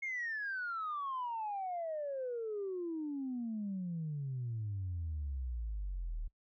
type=exponential sweep; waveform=sine; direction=down; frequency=2174 to 36.71 Hz; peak=-35 dBFS; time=0.02-6.28 s; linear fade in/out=10 ms; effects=noise-tail reverb RT60 0.1 s tail -24 dB re dry + tanh soft clip ceiling -32 dBFS